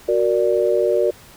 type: chord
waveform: sine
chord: Gb augmented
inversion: none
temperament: equal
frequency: 370 / 466.2 / 587.3 Hz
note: Gb4 / Bb4 / D5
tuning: 0 / 0 / 0 cents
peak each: -19 dBFS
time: 0.08-1.11 s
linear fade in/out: 10 ms
effects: pink hiss -45 dBFS RMS until 1.36 s